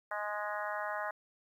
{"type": "harmonic tone with a mistuned harmonic", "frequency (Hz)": 208.8, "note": "G#3", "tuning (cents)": 10, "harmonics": [3, 4, 5, 6, 7, 8, 9], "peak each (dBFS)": [-40, -41, -42, -43, -43, -44, -45], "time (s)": [0.11, 1.11], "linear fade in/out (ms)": 5, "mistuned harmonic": 6, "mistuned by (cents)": -18, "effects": ["11-bit"]}